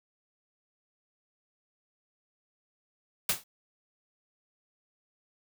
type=noise with exponential decay; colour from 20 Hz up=white; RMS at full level=-22 dBFS; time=3.29-3.44 s; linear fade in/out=5 ms; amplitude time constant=32 ms; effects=none